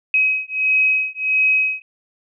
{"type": "beating tone pair", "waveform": "sine", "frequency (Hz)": [2539, 2540.5], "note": ["D#7", "D#7"], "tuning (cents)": [34, 35], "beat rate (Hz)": 1.5, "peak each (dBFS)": -18, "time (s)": [0.14, 1.82], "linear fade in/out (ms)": 2, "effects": []}